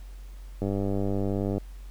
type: click train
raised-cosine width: 2 ms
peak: -16 dBFS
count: 96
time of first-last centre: 0.62-1.581 s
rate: 98.9 Hz
effects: added 46 Hz sine -39 dBFS peak until 1.9 s + pink hiss -58 dBFS RMS until 1.9 s